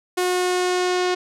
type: tone with low-pass filter sweep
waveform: sawtooth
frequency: 362.2 Hz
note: F#4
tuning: 37 cents flat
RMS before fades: -21 dBFS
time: 0.17-1.15 s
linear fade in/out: 10 ms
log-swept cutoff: 12000 to 5200 Hz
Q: 1.1
effects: none